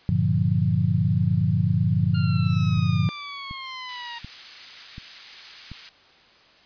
sine chord, G minor seventh, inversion none, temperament equal, 98 / 116.54 / 146.83 / 174.61 Hz, G2 / Bb2 / D3 / F3, 0 / 0 / 0 / 0 cents, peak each -24 dBFS, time 0.09-3.09 s, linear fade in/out 0 ms
click train, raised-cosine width 5 ms, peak -25 dBFS, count 6, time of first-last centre 2.04-5.716 s, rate 1.36 Hz
15% pulse linear sweep, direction down, 1407 to 932.3 Hz, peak -27 dBFS, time 2.14-4.19 s, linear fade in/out 10 ms
white high-pass noise, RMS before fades -39 dBFS, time 3.89-5.89 s, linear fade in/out 0 ms, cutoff 1700 Hz, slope 12 dB/octave
effects white hiss -54 dBFS RMS until 6.65 s + resampled to 11025 Hz

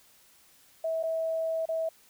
sine tone with dropouts, 649 Hz, E5, 27 cents flat, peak -27 dBFS, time 0.84-1.89 s, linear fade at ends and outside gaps 5 ms, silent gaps 1.029-1.035 / 1.656-1.688 s, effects white hiss -60 dBFS RMS until 2.09 s

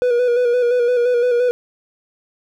triangle tone with vibrato, 487 Hz, B4, 24 cents flat, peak -11 dBFS, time 0.02-1.51 s, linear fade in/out 0 ms, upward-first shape square, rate 5.8 Hz, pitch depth 33 cents each way, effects none

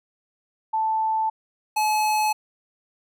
sine / square tone pair in turn, 880 / 855.9 Hz, A5 / A5, 0 / -48 cents, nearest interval unison, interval 48 cents, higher first, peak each -20 dBFS, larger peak neither, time 0.73-1.3 / 1.76-2.33 s, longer neither, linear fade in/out 10 ms, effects none

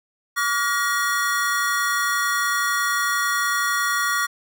square tone cluster, 1145 / 1425 / 1898 Hz, D6 / F6 / A#6, -44 / +34 / +31 cents, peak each -25 dBFS, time 0.36-4.27 s, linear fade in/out 20 ms, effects none

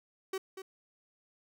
45% pulse tone with echo, 381.1 Hz, G4, 49 cents flat, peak -33 dBFS, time 0.33-0.38 s, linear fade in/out 5 ms, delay 240 ms, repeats 1, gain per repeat -9 dB, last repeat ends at 0.62 s, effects none

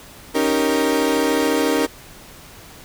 35% pulse chord, Eb dominant seventh, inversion third, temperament equal, 277.2 / 311.1 / 392 / 466.2 Hz, Db4 / Eb4 / G4 / Bb4, 0 / 0 / 0 / 0 cents, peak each -20 / -20 / -24 / -19 dBFS, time 0.34-1.87 s, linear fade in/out 20 ms, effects pink hiss -42 dBFS RMS until 2.84 s

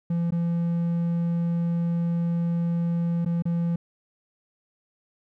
triangle tone with dropouts, 170 Hz, F3, 46 cents flat, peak -20 dBFS, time 0.1-3.76 s, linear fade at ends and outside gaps 5 ms, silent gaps 0.307-0.321 / 3.249-3.259 / 3.423-3.454 s, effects none

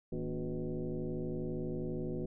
sine tone with frequency modulation, 103.83 Hz, G#2, in tune, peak -34 dBFS, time 0.12-2.26 s, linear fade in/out 5 ms, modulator 130 Hz, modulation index 2.8, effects none

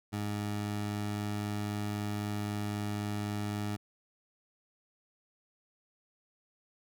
20% pulse tone, 103.83 Hz, G#2, in tune, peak -28 dBFS, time 0.12-3.77 s, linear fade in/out 20 ms, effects none

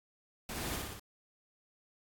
pink noise with echo, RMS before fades -41 dBFS, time 0.49-0.76 s, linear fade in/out 2 ms, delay 59 ms, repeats 4, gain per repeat -2 dB, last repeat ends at 0.996 s, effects AAC 64 kbps

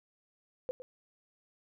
sine tone with echo, 508 Hz, B4, 49 cents sharp, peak -31 dBFS, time 0.69-0.71 s, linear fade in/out 0 ms, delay 110 ms, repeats 1, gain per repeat -12 dB, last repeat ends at 0.82 s, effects none

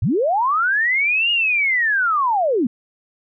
sine linear two-way sweep, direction up then down, 74.7 to 2875 to 211.4 Hz, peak -15 dBFS, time 0.02-2.67 s, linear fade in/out 5 ms, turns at 1.31 s, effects none

